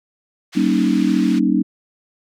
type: band-pass noise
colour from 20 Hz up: pink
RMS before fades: -36 dBFS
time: 0.52-1.4 s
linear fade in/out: 20 ms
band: 1600 to 4900 Hz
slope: 12 dB/octave
type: chord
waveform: sine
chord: Eb dominant seventh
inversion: first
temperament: equal with one note detuned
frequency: 190.97 / 233.1 / 277.2 / 311.1 Hz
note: G3 / Bb3 / Db4 / Eb4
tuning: -45 / 0 / 0 / 0 cents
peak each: -19 dBFS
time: 0.55-1.63 s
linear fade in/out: 20 ms
effects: none